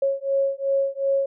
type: beating tone pair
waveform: sine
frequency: 547 / 549.7 Hz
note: C#5 / C#5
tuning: -23 / -15 cents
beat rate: 2.7 Hz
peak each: -23 dBFS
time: 0.02-1.26 s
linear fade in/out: 5 ms
effects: none